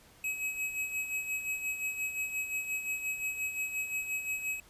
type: tone with tremolo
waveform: square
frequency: 2550 Hz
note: D#7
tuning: 42 cents sharp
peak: -31 dBFS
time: 0.24-4.6 s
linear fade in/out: 2 ms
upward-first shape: sine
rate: 5.7 Hz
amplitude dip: 60%
effects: pink hiss -59 dBFS RMS until 4.69 s + resampled to 32000 Hz